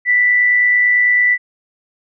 sine tone with amplitude modulation, 1975.5 Hz, B6, in tune, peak -8 dBFS, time 0.05-1.38 s, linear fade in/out 50 ms, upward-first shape sine, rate 109 Hz, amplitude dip 35%, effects none

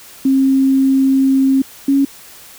sine tone pair in turn, 268.1 / 276.1 Hz, C4 / C#4, +42 / -7 cents, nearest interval minor second, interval 51 cents, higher second, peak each -9 dBFS, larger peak neither, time 0.25-1.62 / 1.88-2.05 s, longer first, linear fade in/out 5 ms, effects white hiss -39 dBFS RMS until 2.58 s

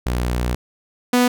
sawtooth tone pair in turn, 60.8 / 246.8 Hz, B1 / B3, -26 / -1 cents, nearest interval 2 octaves, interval 2425 cents, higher second, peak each -15 / -9 dBFS, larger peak second, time 0.06-0.55 / 1.13-1.28 s, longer first, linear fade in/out 5 ms, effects none

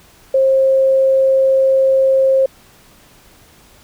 sine tone, 533 Hz, C5, 32 cents sharp, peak -9 dBFS, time 0.34-2.46 s, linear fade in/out 5 ms, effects pink hiss -47 dBFS RMS until 3.83 s

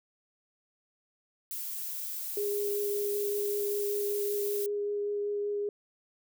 violet noise, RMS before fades -37 dBFS, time 1.51-4.66 s, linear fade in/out 0 ms
sine tone with vibrato, 410.4 Hz, G#4, 21 cents flat, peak -29 dBFS, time 2.37-5.69 s, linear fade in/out 2 ms, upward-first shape sine, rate 5.2 Hz, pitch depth 8 cents each way
effects none

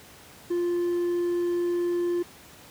triangle tone with hard clipping, 349.2 Hz, F4, in tune, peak -24 dBFS, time 0.5-2.23 s, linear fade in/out 10 ms, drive 5 dB, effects pink hiss -49 dBFS RMS until 2.7 s + high-pass 80 Hz 12 dB/octave

